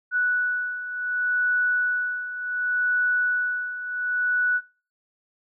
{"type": "beating tone pair", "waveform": "sine", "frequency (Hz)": [1477, 1477.68], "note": ["F#6", "F#6"], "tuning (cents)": [-3, -3], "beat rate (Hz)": 0.68, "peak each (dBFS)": [-28, -23], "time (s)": [0.11, 4.61], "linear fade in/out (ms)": 50, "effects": ["noise-tail reverb RT60 0.4 s tail -24 dB re dry"]}